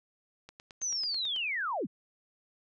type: click train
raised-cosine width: 0.2 ms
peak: -30 dBFS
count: 9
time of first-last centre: 0.49-1.362 s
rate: 9.17 Hz
type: linear sweep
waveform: sine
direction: down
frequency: 6330 to 119.2 Hz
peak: -30 dBFS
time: 0.81-1.87 s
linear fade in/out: 20 ms
effects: none